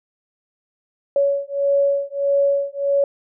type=beating tone pair; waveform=sine; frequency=560 / 561.6 Hz; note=C#5 / C#5; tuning=+18 / +22 cents; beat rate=1.6 Hz; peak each=-19 dBFS; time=1.16-3.04 s; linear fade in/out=2 ms; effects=none